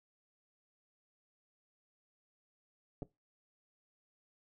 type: clicks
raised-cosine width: 2 ms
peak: -29 dBFS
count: 2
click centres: 3.022 / 3.029 s
effects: noise-tail reverb RT60 0.2 s tail -19 dB re dry